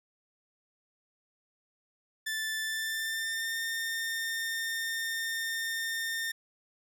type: tone with pitch glide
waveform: sawtooth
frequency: 1760 to 1816.8 Hz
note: A6 to A#6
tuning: 0 to -45 cents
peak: -28 dBFS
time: 2.26-6.32 s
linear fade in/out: 10 ms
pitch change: +55 cents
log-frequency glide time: 2.63-3.58 s
effects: none